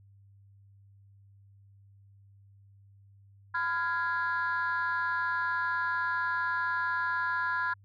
sine chord, F diminished, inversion second, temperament equal with one note detuned, 1008.5 / 1396.9 / 1661.2 Hz, Cb6 / F6 / Ab6, +36 / 0 / 0 cents, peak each -31 dBFS, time 3.54-7.74 s, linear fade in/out 10 ms, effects tanh soft clip ceiling -22 dBFS + added 99 Hz sine -55 dBFS peak until 7.84 s

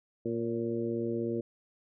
harmonic tone with a mistuned harmonic, 116.54 Hz, A#2, in tune, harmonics 1 / 2 / 3 / 4 / 5, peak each -40 / -35 / -33 / -36 / -43 dBFS, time 0.25-1.41 s, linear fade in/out 5 ms, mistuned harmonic 5, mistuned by -41 cents, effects none

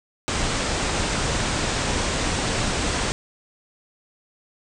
pink low-pass noise, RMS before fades -24 dBFS, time 0.28-3.12 s, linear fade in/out 0 ms, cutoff 8900 Hz, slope 96 dB/octave, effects none

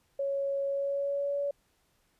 sine tone with pitch glide, 554.4 to 567.7 Hz, C#5 to C#5, 0 to +41 cents, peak -28 dBFS, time 0.19-1.51 s, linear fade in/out 5 ms, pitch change +41 cents, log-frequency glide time 0.65-1.39 s, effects pink hiss -71 dBFS RMS until 2.19 s + resampled to 32000 Hz

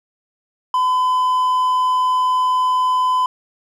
triangle tone, 1012 Hz, B5, 42 cents sharp, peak -12 dBFS, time 0.74-3.26 s, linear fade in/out 2 ms, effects none

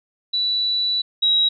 sine tone pair in turn, 3951 / 3845 Hz, B7 / B7, 0 / -47 cents, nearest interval unison, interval 47 cents, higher first, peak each -18 / -14 dBFS, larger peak second, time 0.33-1.02 / 1.22-1.49 s, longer first, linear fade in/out 10 ms, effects none

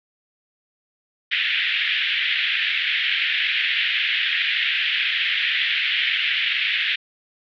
white band-pass noise, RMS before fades -22 dBFS, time 1.31-6.96 s, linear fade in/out 10 ms, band 1700 to 3400 Hz, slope 48 dB/octave, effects none

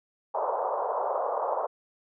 pink band-pass noise, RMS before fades -29 dBFS, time 0.34-1.67 s, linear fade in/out 10 ms, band 480 to 1100 Hz, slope 48 dB/octave, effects none

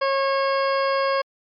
harmonic tone, 545 Hz, C#5, 29 cents flat, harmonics 1 / 2 / 3 / 4 / 5 / 6 / 8 / 9, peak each -21 / -23 / -30 / -34 / -37 / -39 / -39 / -36 dBFS, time 0.01-1.22 s, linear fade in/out 10 ms, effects MP3 96 kbps

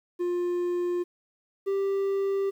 triangle tone pair in turn, 352.9 / 392.8 Hz, F4 / G4, +18 / +4 cents, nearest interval major second, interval 186 cents, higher second, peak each -23 / -22 dBFS, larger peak second, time 0.19-1.04 / 1.66-2.51 s, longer neither, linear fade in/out 20 ms, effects 10-bit

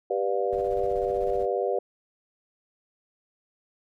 sine chord, G dominant seventh, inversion none, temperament just, 392 / 490 / 588 / 705.6 Hz, G4 / B4 / D5 / F5, 0 / -14 / +2 / +18 cents, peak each -28 / -28 / -30 / -31 dBFS, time 0.1-1.79 s, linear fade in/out 5 ms
brown noise with tremolo, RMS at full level -40 dBFS, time 0.52-1.46 s, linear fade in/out 10 ms, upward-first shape square, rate 16 Hz, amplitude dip 45%
effects none

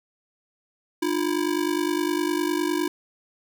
square ring-modulated tone, 327.3 Hz, E4, 12 cents flat, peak -20 dBFS, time 1.02-2.88 s, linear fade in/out 5 ms, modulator 24.9 Hz, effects none

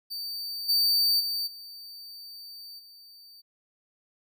45% pulse tone with level steps, 4604 Hz, D8, 35 cents flat, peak -32 / -20 / -27 / -41 / -48 dBFS, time 0.1-3.42 s, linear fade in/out 20 ms, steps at 0.68 / 1.19 / 1.46 / 2.78 s, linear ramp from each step 20 ms, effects none

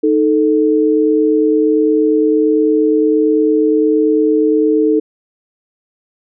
sine tone pair together, 310.6 / 439.3 Hz, D#4 / A4, -3 / -3 cents, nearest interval tritone, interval 600 cents, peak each -12 dBFS, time 0.03-5 s, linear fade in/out 10 ms, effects none

